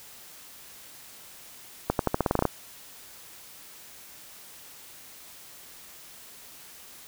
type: accelerating click train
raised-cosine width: 1 ms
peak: -8 dBFS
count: 11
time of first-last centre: 1.9-2.453 s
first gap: 92 ms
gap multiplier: 0.88
effects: white hiss -48 dBFS RMS until 7.07 s